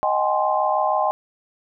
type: chord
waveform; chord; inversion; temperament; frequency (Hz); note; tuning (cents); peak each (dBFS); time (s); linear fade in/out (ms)
sine; Ab major seventh; second; equal with one note detuned; 622.3 / 764.3 / 830.6 / 1046.5; Eb5 / G5 / Ab5 / C6; 0 / -44 / 0 / 0; -23; 0.03-1.11; 0
effects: none